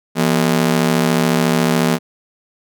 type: ring-modulated tone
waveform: sawtooth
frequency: 204.9 Hz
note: G#3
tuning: 23 cents flat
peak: -6 dBFS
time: 0.15-1.99 s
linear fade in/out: 50 ms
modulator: 37 Hz
effects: none